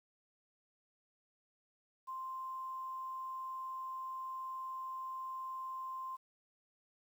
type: tone with quantisation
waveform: sine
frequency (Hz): 1046.5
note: C6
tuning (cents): 0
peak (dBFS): -40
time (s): 2.07-6.17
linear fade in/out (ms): 20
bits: 11
effects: none